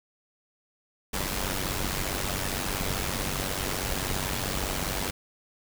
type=noise with amplitude modulation; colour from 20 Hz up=pink; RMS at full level=-27 dBFS; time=1.13-5.11 s; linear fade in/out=10 ms; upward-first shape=sine; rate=95.3 Hz; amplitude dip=70%; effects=none